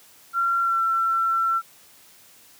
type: tone with pitch glide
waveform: sine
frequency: 1371 to 1347.4 Hz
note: F6 to E6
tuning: -32 to +38 cents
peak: -19 dBFS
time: 0.33-1.62 s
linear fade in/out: 50 ms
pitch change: -30 cents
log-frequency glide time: 0.62-0.77 s
effects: white hiss -52 dBFS RMS until 2.59 s + high-pass 80 Hz 12 dB/octave